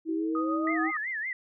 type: tone with pitch glide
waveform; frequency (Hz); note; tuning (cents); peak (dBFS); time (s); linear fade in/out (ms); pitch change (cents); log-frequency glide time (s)
sine; 322.5 to 320.5; E4 to E4; -38 to -49; -27; 0.05-0.92; 50; -11; 0.24-0.42
type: exponential sweep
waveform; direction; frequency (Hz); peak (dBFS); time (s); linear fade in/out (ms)
sine; up; 367.2 to 804; -35; 0.08-0.91; 10
type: tone with tremolo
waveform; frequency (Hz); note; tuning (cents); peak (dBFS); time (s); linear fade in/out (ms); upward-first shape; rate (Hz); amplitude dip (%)
sine; 1244.5; D#6; 0; -29; 0.35-0.97; 2; sine; 6.8; 50
type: tone with vibrato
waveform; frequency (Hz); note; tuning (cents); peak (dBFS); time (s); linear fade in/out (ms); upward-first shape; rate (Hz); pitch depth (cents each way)
sine; 1892; A#6; +25; -30; 0.67-1.33; 2; sine; 5.3; 190
effects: none